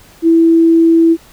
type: tone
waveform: sine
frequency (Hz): 330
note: E4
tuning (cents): +2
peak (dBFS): -5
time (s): 0.22-1.17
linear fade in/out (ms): 50
effects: pink hiss -43 dBFS RMS until 1.32 s